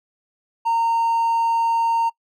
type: tone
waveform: triangle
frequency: 920 Hz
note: A#5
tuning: 23 cents flat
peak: -14 dBFS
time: 0.65-2.1 s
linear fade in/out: 20 ms
effects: noise-tail reverb RT60 0.1 s tail -24 dB re dry + tanh soft clip ceiling -10 dBFS